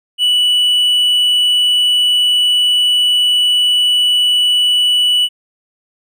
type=tone; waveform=triangle; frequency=2957 Hz; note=F#7; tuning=2 cents flat; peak=-8 dBFS; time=0.18-5.29 s; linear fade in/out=50 ms; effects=none